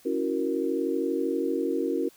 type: chord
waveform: sine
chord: F# dominant seventh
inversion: second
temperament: equal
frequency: 277.2 / 329.6 / 370 / 466.2 Hz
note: C#4 / E4 / F#4 / A#4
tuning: 0 / 0 / 0 / 0 cents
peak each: -30 dBFS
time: 0.05-2.09 s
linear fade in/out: 10 ms
effects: white hiss -57 dBFS RMS until 2.16 s